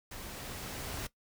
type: noise with level ramp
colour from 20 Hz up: pink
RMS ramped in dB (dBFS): -45 to -39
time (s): 0.11-1.07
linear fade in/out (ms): 5
effects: noise-tail reverb RT60 0.1 s tail -17 dB re dry